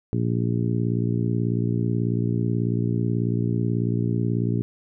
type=harmonic tone; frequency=58.27 Hz; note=A#1; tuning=in tune; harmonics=2 / 3 / 4 / 5 / 6 / 7; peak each=-23 / -27 / -29 / -31 / -33 / -34 dBFS; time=0.13-4.62 s; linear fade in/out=0 ms; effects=none